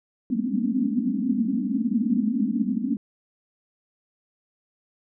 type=band-pass noise; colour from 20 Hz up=pink; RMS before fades=-24 dBFS; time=0.3-2.97 s; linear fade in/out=2 ms; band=200 to 280 Hz; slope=96 dB/octave; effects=none